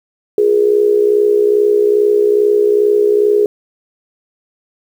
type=tone with amplitude modulation; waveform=sine; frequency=415.3 Hz; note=G#4; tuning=in tune; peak=-5 dBFS; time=0.38-3.46 s; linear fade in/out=2 ms; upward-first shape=sine; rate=62.4 Hz; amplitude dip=70%; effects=7-bit